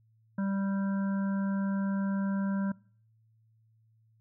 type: harmonic tone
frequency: 196 Hz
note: G3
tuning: in tune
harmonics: 1 / 3 / 5 / 7 / 8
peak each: -28 / -43 / -45 / -48 / -46 dBFS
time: 0.38-2.72 s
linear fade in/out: 5 ms
effects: noise-tail reverb RT60 0.5 s tail -23 dB re dry + added 111 Hz sine -63 dBFS peak until 4.2 s